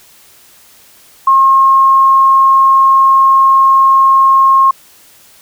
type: tone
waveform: sine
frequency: 1075 Hz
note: C6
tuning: 47 cents sharp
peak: -4 dBFS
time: 1.27-4.71 s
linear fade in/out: 5 ms
effects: white hiss -43 dBFS RMS until 5.41 s